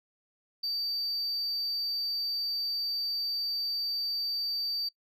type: tone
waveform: sine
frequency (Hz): 4629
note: D8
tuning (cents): -26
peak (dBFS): -27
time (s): 0.63-4.89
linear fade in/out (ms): 10
effects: noise-tail reverb RT60 0.1 s tail -23 dB re dry + tanh soft clip ceiling -28 dBFS